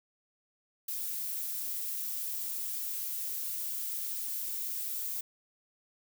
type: noise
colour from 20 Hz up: violet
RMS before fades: -36 dBFS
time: 0.88-5.21 s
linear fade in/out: 5 ms
effects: none